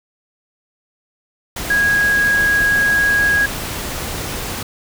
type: tone in noise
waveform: sine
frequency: 1649 Hz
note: G#6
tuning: 13 cents flat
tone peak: -12 dBFS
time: 1.7-3.46 s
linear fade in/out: 5 ms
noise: pink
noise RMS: -25 dBFS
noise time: 1.56-4.63 s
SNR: +10 dB
effects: none